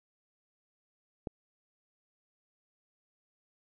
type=click; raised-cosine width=2 ms; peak=-22 dBFS; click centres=1.272 s; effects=none